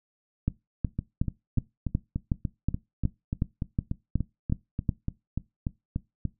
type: two click trains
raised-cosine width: 5 ms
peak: -16 / -12 dBFS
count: 19 / 13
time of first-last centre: 0.99-6.253 / 0.48-4.892 s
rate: 3.42 / 2.72 Hz
effects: noise-tail reverb RT60 0.2 s tail -19 dB re dry